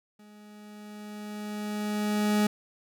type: tone with level ramp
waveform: 40% pulse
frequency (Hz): 209.4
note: G#3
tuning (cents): +15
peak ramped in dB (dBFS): -50 to -20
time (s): 0.19-2.47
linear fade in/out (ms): 5
effects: none

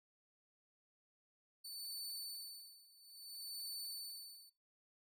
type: tone with tremolo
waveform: sawtooth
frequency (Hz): 4508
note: C#8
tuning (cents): +28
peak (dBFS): -40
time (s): 1.64-4.5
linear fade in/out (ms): 10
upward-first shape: sine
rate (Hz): 0.59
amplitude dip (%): 90
effects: noise-tail reverb RT60 0.3 s tail -23 dB re dry

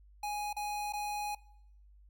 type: tone with dropouts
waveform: square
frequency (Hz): 830.6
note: G#5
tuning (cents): 0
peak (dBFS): -35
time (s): 0.23-1.35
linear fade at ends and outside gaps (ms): 5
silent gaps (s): 0.53-0.565 / 0.925-0.934
effects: noise-tail reverb RT60 0.8 s tail -22 dB re dry + added 50 Hz sine -56 dBFS peak until 2.09 s

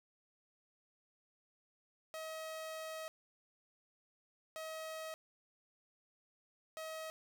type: tone bursts at uneven times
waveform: sawtooth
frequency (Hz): 636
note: D#5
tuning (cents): +38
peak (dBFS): -39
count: 3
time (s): 2.14-3.08 / 4.56-5.14 / 6.77-7.1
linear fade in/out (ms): 0
effects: none

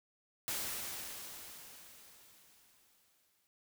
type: noise with exponential decay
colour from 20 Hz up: white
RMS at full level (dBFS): -37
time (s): 0.48-3.47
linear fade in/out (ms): 0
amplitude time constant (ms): 650
effects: none

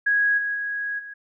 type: tone with level steps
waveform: sine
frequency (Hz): 1656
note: G#6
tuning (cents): -5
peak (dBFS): -17 / -23 / -25 / -35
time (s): 0.06-1.14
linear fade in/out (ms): 10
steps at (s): 0.37 / 0.54 / 0.98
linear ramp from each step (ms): 20
effects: none

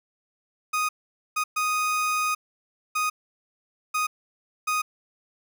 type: tone bursts at uneven times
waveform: 30% pulse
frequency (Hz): 1244.5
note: D#6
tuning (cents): 0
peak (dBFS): -20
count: 6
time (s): 0.73-0.89 / 1.36-1.44 / 1.56-2.35 / 2.95-3.1 / 3.94-4.07 / 4.67-4.82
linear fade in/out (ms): 10
effects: none

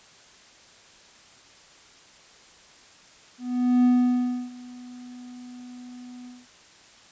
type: tone with ADSR envelope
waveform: triangle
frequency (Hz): 247.7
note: B3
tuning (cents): +5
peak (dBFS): -13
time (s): 3.38-6.47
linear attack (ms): 460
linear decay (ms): 660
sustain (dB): -24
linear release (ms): 200
effects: white hiss -52 dBFS RMS until 7.11 s + resampled to 16000 Hz

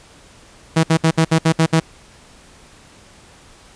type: tone bursts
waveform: sawtooth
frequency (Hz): 161.7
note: E3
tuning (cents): -33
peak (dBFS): -7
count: 8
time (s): 0.76-1.801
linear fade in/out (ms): 10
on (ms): 75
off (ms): 63
effects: pink hiss -46 dBFS RMS until 3.75 s + resampled to 22050 Hz

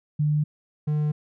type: tone pair in turn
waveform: sine / triangle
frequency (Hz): 149.8 / 150.42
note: D3 / D3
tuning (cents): +35 / +42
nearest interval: unison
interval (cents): 7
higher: second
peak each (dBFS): -19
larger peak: neither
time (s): 0.19-0.44 / 0.87-1.12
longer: neither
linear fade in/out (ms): 10
effects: none

